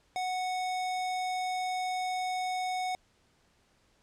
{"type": "tone", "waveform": "square", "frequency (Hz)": 738, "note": "F#5", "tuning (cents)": -5, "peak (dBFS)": -31, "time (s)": [0.16, 2.95], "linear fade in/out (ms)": 0, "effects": ["pink hiss -68 dBFS RMS until 4.02 s", "low-pass 8000 Hz 12 dB/octave"]}